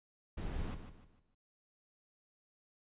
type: noise with echo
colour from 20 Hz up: brown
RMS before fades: -39 dBFS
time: 0.37-0.75 s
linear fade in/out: 10 ms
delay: 150 ms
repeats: 4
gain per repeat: -9 dB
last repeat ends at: 1.35 s
effects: resampled to 8000 Hz